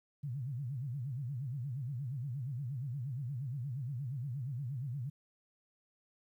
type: tone with vibrato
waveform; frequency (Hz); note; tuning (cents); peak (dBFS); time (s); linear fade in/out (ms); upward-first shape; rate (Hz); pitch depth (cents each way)
sine; 130.81; C3; 0; -36; 0.23-5.1; 10; sine; 8.5; 210
effects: 12-bit